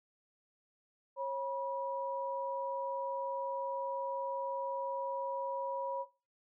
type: tone pair together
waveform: sine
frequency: 544.4 / 970 Hz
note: C#5 / B5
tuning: -31 / -31 cents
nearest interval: minor seventh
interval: 1000 cents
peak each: -36 / -37 dBFS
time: 1.16-6.06 s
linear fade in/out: 50 ms
effects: noise-tail reverb RT60 0.3 s tail -19 dB re dry